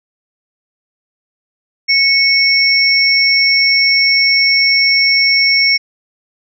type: tone pair together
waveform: sine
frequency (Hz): 2205 / 5469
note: C#7 / F8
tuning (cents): -10 / -37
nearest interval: octave + major third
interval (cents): 1573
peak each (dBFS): -11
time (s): 1.88-5.78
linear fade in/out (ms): 20
effects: none